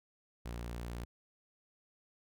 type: tone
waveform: sawtooth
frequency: 59 Hz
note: A#1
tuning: 22 cents sharp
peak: -36 dBFS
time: 0.45-1.05 s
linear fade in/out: 10 ms
effects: none